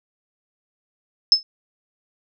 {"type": "tone with exponential decay", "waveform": "sine", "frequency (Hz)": 5230, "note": "E8", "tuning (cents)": -15, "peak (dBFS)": -5, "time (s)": [1.32, 1.43], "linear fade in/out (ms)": 1, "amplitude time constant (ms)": 23, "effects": []}